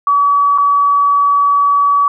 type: tone with dropouts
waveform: sine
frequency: 1140 Hz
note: C#6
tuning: 48 cents sharp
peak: -8 dBFS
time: 0.07-2.08 s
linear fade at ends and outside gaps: 2 ms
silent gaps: 0.578-0.583 s
effects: none